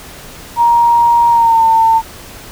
sine tone with pitch glide, 941 to 901.1 Hz, A#5 to A5, +16 to +41 cents, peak -6 dBFS, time 0.56-2.02 s, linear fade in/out 50 ms, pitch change -75 cents, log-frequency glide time 1.3-1.61 s, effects pink hiss -33 dBFS RMS until 2.51 s

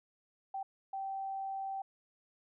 sine tone bursts at uneven times, 777 Hz, G5, 16 cents flat, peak -36 dBFS, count 2, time 0.54-0.63 / 0.93-1.82 s, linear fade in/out 5 ms, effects none

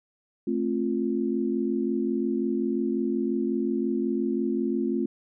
sine chord, F major, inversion first, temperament equal with one note detuned, 220 / 265.6 / 349.2 Hz, A3 / C4 / F4, 0 / +26 / 0 cents, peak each -28 dBFS, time 0.47-5.06 s, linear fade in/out 5 ms, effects none

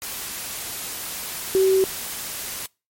sine tone in noise, 381.4 Hz, G4, 47 cents flat, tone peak -14 dBFS, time 1.55-1.84 s, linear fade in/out 0 ms, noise white, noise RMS -31 dBFS, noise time 0.02-2.66 s, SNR +14 dB, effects noise-tail reverb RT60 0.3 s tail -26 dB re dry + MP3 64 kbps

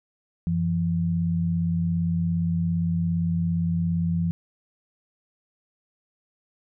sine tone pair together, 91.8 / 169.24 Hz, F#2 / E3, -13 / +46 cents, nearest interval major seventh, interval 1059 cents, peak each -28 / -22 dBFS, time 0.47-4.31 s, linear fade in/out 0 ms, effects none

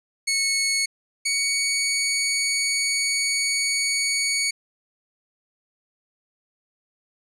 15% pulse tone pair in turn, 2200 / 2240 Hz, C#7 / C#7, -14 / +18 cents, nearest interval unison, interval 32 cents, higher second, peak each -14 dBFS, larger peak neither, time 0.27-0.86 / 1.25-4.51 s, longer second, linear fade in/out 10 ms, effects low-pass 12000 Hz 12 dB/octave

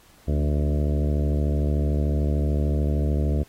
harmonic tone with a mistuned harmonic, 73.42 Hz, D2, in tune, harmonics 1 / 2 / 3 / 4 / 5 / 6 / 7 / 8 / 9, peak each -21 / -27 / -31 / -33 / -35 / -37 / -38 / -39 / -40 dBFS, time 0.27-3.44 s, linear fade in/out 20 ms, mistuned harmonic 3, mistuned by +27 cents, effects pink hiss -55 dBFS RMS until 3.48 s + AAC 48 kbps

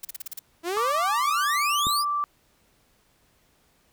blue noise bursts, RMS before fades -34 dBFS, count 7, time 0.03-0.392 s, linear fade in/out 5 ms, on 20 ms, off 37 ms
sawtooth exponential sweep, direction up, 324.6 to 5240 Hz, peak -22 dBFS, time 0.63-2.05 s, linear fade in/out 50 ms
sine tone, 1169 Hz, D6, 8 cents flat, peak -23 dBFS, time 0.77-2.24 s, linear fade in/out 0 ms
click, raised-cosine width 3 ms, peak -20 dBFS, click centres 1.869 s
effects pink hiss -64 dBFS RMS until 3.92 s

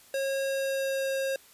square tone with pitch glide, 543 to 538.3 Hz, C#5 to C5, -36 to +49 cents, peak -28 dBFS, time 0.14-1.36 s, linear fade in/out 2 ms, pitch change -15 cents, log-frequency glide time 0.44-1.11 s, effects white hiss -56 dBFS RMS until 1.53 s + resampled to 32000 Hz

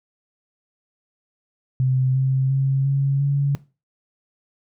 sine tone with pitch steps, 129.9 / 132.55 / 135.26 / 138.02 / 140.84 Hz, C3 / C3 / C#3 / C#3 / C#3, -12 / +23 / -42 / -7 / +28 cents, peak -16 dBFS, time 1.8-3.55 s, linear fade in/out 0 ms, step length 350 ms, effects noise-tail reverb RT60 0.3 s tail -19 dB re dry

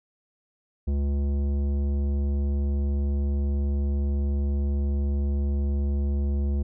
sine tone with tanh clipping, 70.7 Hz, C#2, 35 cents sharp, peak -24 dBFS, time 0.87-6.63 s, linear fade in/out 10 ms, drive 13 dB, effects none

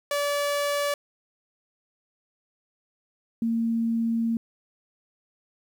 sawtooth / sine tone pair in turn, 576 / 229.1 Hz, D5 / A#3, -34 / -30 cents, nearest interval octave + major third, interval 1596 cents, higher first, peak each -20 / -22 dBFS, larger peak first, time 0.11-0.94 / 3.42-4.37 s, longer second, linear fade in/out 2 ms, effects 10-bit

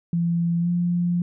sine tone with pitch glide, 170 to 174.68 Hz, F3 to F3, -46 to +1 cents, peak -19 dBFS, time 0.13-1.22 s, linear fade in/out 2 ms, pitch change +47 cents, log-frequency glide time 0.6-0.69 s, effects none

